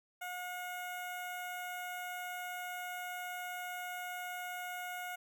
15% pulse tone with notch filter, 721 Hz, F#5, 45 cents flat, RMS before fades -42 dBFS, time 0.21-5.16 s, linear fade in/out 10 ms, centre 4500 Hz, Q 0.83, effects none

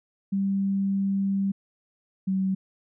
sine tone pair in turn, 196 / 190.64 Hz, G3 / G3, 0 / -48 cents, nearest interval unison, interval 48 cents, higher first, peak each -22 dBFS, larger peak neither, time 0.32-1.52 / 2.27-2.55 s, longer first, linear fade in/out 10 ms, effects none

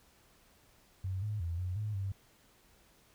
sine tone with pitch steps, 94.2 / 105.7 / 84.5 / 91 / 106.2 / 97.5 Hz, F#2 / G#2 / E2 / F#2 / G#2 / G2, +32 / +31 / +43 / -28 / +39 / -9 cents, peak -33 dBFS, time 1.04-2.12 s, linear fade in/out 5 ms, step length 180 ms, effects pink hiss -65 dBFS RMS until 3.14 s

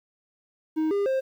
triangle tone with pitch steps, 314 / 402.8 / 529 Hz, D#4 / G4 / C5, +16 / +47 / +19 cents, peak -20 dBFS, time 0.76-1.21 s, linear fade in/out 20 ms, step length 150 ms, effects 10-bit

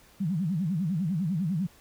sine tone with vibrato, 174.61 Hz, F3, in tune, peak -25 dBFS, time 0.2-1.67 s, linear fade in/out 10 ms, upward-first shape sine, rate 10 Hz, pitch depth 250 cents each way, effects pink hiss -57 dBFS RMS until 1.8 s

